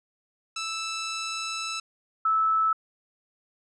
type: tone pair in turn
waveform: 10% pulse / sine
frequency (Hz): 1318.5 / 1308.6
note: E6 / E6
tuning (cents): 0 / -13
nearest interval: unison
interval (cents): 13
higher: first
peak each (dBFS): -21 / -20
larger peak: second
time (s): 0.56-1.8 / 2.25-2.73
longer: first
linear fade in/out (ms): 5
effects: low-pass 7000 Hz 12 dB/octave